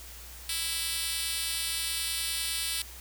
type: tone with high-pass filter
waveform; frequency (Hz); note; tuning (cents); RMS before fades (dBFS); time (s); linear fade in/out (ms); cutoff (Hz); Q
5% pulse; 329.6; E4; 0; -32; 0.49-2.82; 2; 4500; 0.7
effects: added 60 Hz sine -47 dBFS peak until 3 s + white hiss -47 dBFS RMS until 3 s